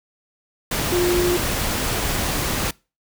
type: tone in noise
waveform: sine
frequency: 353.7 Hz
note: F4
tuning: 22 cents sharp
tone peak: -17 dBFS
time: 0.92-1.37 s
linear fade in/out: 5 ms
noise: pink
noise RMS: -23 dBFS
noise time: 0.71-2.71 s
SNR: +3 dB
effects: noise-tail reverb RT60 0.3 s tail -24 dB re dry